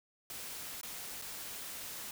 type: noise with dropouts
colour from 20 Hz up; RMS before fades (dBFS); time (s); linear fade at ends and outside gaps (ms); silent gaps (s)
white; -44; 0.3-2.11; 1; 0.812-0.831 / 1.216-1.221
effects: none